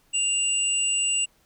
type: tone pair together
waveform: sine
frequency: 2794 / 7903 Hz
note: F7 / B8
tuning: 0 / 0 cents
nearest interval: octave + tritone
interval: 1800 cents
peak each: -24 dBFS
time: 0.13-1.26 s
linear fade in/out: 20 ms
effects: pink hiss -63 dBFS RMS until 1.45 s